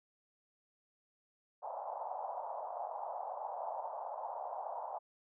white band-pass noise, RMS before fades -42 dBFS, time 1.62-4.99 s, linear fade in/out 20 ms, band 610 to 920 Hz, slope 48 dB/octave, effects none

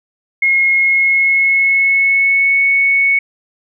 sine tone with pitch glide, 2158 to 2215 Hz, C#7 to C#7, -47 to -2 cents, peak -9 dBFS, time 0.42-3.19 s, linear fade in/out 5 ms, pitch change +45 cents, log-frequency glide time 0.72-2.63 s, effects none

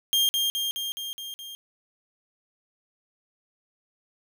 40% pulse tone with echo, 3206 Hz, G7, 38 cents sharp, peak -19 dBFS, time 0.13-0.29 s, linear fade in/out 0 ms, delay 210 ms, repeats 6, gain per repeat -3 dB, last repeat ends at 1.55 s, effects none

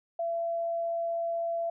sine tone, 674 Hz, E5, 38 cents sharp, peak -28 dBFS, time 0.19-1.7 s, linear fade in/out 5 ms, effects none

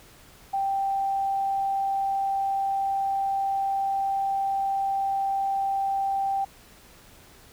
sine tone, 784 Hz, G5, in tune, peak -23 dBFS, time 0.53-6.45 s, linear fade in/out 10 ms, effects pink hiss -52 dBFS RMS until 7.52 s

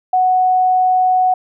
sine tone, 740 Hz, F#5, in tune, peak -10 dBFS, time 0.13-1.34 s, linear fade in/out 5 ms, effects none

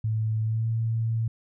sine tone with pitch glide, 109.8 to 113.34 Hz, A2 to A#2, -3 to -48 cents, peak -23 dBFS, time 0.04-1.28 s, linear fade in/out 5 ms, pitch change +55 cents, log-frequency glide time 0.43-0.68 s, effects none

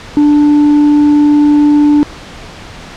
sine tone with tanh clipping, 294.3 Hz, D4, 4 cents sharp, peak -5 dBFS, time 0.17-2.03 s, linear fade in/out 0 ms, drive 3 dB, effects pink hiss -30 dBFS RMS until 2.96 s + low-pass 5000 Hz 12 dB/octave

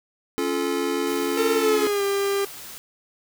square chord, Db augmented, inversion none, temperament just, 277.2 / 346.5 / 433.1 Hz, Db4 / F4 / A4, 0 / -14 / -27 cents, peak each -28 / -28 / -27 dBFS, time 0.38-1.87 s, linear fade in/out 0 ms
white noise, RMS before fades -39 dBFS, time 1.07-2.78 s, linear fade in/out 0 ms
45% pulse tone with pitch glide, 452.1 to 398.1 Hz, A4 to G4, +47 to +27 cents, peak -21 dBFS, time 1.37-2.45 s, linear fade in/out 5 ms, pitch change -220 cents, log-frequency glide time 1.54-2.03 s
effects none

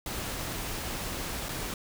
pink noise with dropouts, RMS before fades -35 dBFS, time 0.06-1.74 s, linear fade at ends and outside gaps 2 ms, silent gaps 1.486-1.49 s, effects none

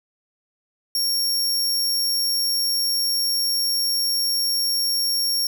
sawtooth tone, 5530 Hz, F8, 18 cents flat, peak -17 dBFS, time 0.95-5.47 s, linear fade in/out 2 ms, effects 8-bit

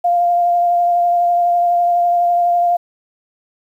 sine tone with vibrato, 698.5 Hz, F5, in tune, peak -11 dBFS, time 0.04-2.77 s, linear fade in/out 10 ms, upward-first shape triangle, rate 12 Hz, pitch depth 18 cents each way, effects 8-bit

